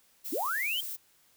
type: noise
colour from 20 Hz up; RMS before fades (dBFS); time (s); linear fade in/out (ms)
violet; -38; 0.24-0.97; 20
type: linear sweep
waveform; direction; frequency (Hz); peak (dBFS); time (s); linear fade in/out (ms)
sine; up; 233.1 to 3231; -29; 0.32-0.81; 10
effects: white hiss -65 dBFS RMS until 1.36 s